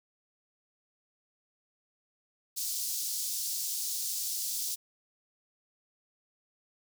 pink high-pass noise, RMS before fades -34 dBFS, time 2.56-4.76 s, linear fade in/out 20 ms, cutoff 4800 Hz, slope 24 dB/octave, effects none

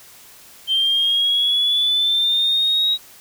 sine exponential sweep, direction up, 3136 to 3827 Hz, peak -14 dBFS, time 0.67-2.98 s, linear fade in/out 50 ms, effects tanh soft clip ceiling -10 dBFS + white hiss -45 dBFS RMS until 3.2 s

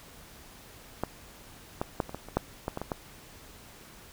clicks, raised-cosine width 1 ms, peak -14 / -15 / -12 / -26 / -22 / -29 / -10 / -16 / -19 / -20 / -16 dBFS, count 11, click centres 1.036 / 1.815 / 2.002 / 2.094 / 2.146 / 2.286 / 2.37 / 2.681 / 2.774 / 2.816 / 2.918 s, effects pink hiss -51 dBFS RMS until 4.12 s

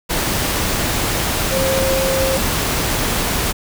sine tone in noise, 532 Hz, C5, 29 cents sharp, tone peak -17 dBFS, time 1.51-2.38 s, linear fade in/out 20 ms, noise pink, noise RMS -19 dBFS, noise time 0.09-3.53 s, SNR -1 dB, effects none

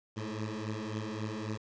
15% pulse beating tone pair, 106.2 / 109.9 Hz, G#2 / A2, +39 / -2 cents, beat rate 3.7 Hz, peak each -32 / -32 dBFS, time 0.16-1.58 s, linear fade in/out 20 ms, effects resampled to 16000 Hz + 9-bit

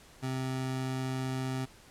25% pulse tone, 130.7 Hz, C3, 1 cent flat, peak -28 dBFS, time 0.22-1.66 s, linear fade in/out 20 ms, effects pink hiss -56 dBFS RMS until 1.9 s + low-pass 11000 Hz 12 dB/octave

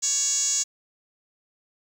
5% pulse tone with band-pass filter, 560 Hz, C#5, 18 cents sharp, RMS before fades -24 dBFS, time 0.02-0.64 s, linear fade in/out 20 ms, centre 6800 Hz, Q 7.7, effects 9-bit

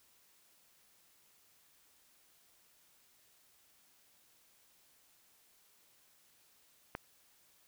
click, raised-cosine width 0.5 ms, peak -23 dBFS, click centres 6.951 s, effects white hiss -68 dBFS RMS until 7.67 s

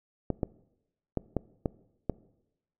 clicks, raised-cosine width 2 ms, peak -14 dBFS, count 6, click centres 0.303 / 0.432 / 1.173 / 1.367 / 1.658 / 2.097 s, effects noise-tail reverb RT60 0.9 s tail -21 dB re dry

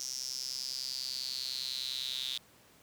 sawtooth tone with high-pass filter sweep, 130 Hz, C3, 11 cents flat, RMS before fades -38 dBFS, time 0-2.38 s, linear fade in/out 5 ms, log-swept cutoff 5700 to 3600 Hz, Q 8.8, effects pink hiss -61 dBFS RMS until 2.82 s + high-pass 80 Hz 12 dB/octave

